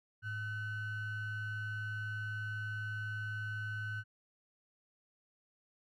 triangle ring-modulated tone, 704 Hz, F5, 14 cents sharp, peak -32 dBFS, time 0.22-4.04 s, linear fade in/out 50 ms, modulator 811 Hz, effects none

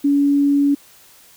sine tone, 283.7 Hz, C#4, 40 cents sharp, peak -12 dBFS, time 0.04-0.75 s, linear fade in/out 10 ms, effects white hiss -48 dBFS RMS until 1.36 s

